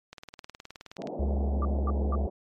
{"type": "click train", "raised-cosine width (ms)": 0.2, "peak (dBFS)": -25, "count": 19, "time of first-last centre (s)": [0.13, 1.072], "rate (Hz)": 19.1}
{"type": "band-pass noise", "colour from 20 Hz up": "white", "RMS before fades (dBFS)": -37, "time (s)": [0.98, 2.3], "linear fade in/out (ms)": 10, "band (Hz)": [150, 740], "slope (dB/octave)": 48}
{"type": "harmonic tone", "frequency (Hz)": 69.8, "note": "C#2", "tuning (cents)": 13, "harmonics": [1, 3, 5, 6], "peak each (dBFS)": [-25, -36, -44, -47], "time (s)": [1.19, 2.27], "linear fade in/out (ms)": 10}
{"type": "tone bursts", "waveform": "sine", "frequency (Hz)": 1178, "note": "D6", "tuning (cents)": 5, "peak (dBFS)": -31, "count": 3, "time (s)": [1.62, 2.153], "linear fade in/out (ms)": 2, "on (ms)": 31, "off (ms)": 220}
{"effects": ["MP3 64 kbps"]}